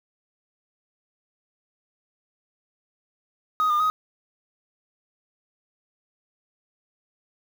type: tone with pitch steps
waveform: sine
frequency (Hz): 1252 / 1207 / 1256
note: D#6 / D6 / D#6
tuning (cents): +10 / +47 / +16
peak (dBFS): -16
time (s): 3.6-3.9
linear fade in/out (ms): 0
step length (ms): 100
effects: tanh soft clip ceiling -18 dBFS + 7-bit